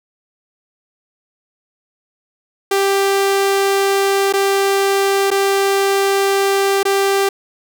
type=tone with dropouts; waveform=sawtooth; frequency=393.5 Hz; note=G4; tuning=7 cents sharp; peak=-9 dBFS; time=2.71-7.29 s; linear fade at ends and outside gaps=5 ms; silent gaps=4.326-4.336 / 5.305-5.313 / 6.831-6.852 s; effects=none